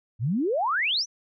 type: exponential sweep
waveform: sine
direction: up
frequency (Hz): 101.3 to 6260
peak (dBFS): -22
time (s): 0.19-1.06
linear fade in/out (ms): 50
effects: none